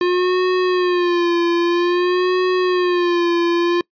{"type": "tone with vibrato", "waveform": "square", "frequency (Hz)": 354.7, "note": "F4", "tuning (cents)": 27, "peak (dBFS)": -15, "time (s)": [0.01, 3.81], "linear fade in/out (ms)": 2, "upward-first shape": "sine", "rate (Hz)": 0.51, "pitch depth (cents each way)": 61, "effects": ["noise-tail reverb RT60 0.1 s tail -25 dB re dry", "resampled to 11025 Hz"]}